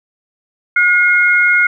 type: tone pair together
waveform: sine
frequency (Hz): 1439.8 / 2145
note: F#6 / C7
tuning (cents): -48 / +42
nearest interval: perfect fifth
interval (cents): 690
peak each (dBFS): -11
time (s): 0.76-1.67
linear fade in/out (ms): 5
effects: none